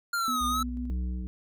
square exponential two-way sweep, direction down then up, 1414 to 1215 to 1320 Hz, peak -27 dBFS, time 0.13-0.63 s, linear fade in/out 5 ms, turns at 0.46 s
sine tone with tremolo, 246.4 Hz, B3, 4 cents flat, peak -32 dBFS, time 0.28-0.9 s, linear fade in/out 0 ms, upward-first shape square, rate 6.1 Hz, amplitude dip 25%
sine tone with pitch glide, 61.74 to 62.75 Hz, B1 to B1, 0 to +28 cents, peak -33 dBFS, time 0.4-1.24 s, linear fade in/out 20 ms, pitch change +28 cents, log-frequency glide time 0.63-0.9 s
harmonic tone, 61.74 Hz, B1, in tune, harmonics 1 / 3 / 5 / 7, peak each -33 / -38 / -47 / -57 dBFS, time 0.9-1.27 s, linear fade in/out 0 ms
effects none

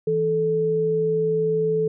sine tone pair together, 163.5 / 436.5 Hz, E3 / A4, -14 / -14 cents, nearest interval octave + perfect fourth, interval 1700 cents, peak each -27 / -19 dBFS, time 0.07-1.88 s, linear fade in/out 5 ms, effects none

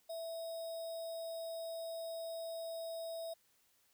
sine tone with sample-and-hold, 659.3 Hz, E5, in tune, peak -40 dBFS, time 0.09-3.34 s, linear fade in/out 10 ms, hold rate 4410 Hz, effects white hiss -73 dBFS RMS until 3.93 s

